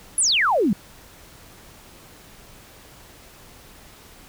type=exponential sweep; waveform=sine; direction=down; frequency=11120 to 176.9 Hz; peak=-16 dBFS; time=0.18-0.73 s; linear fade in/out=2 ms; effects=pink hiss -47 dBFS RMS until 4.28 s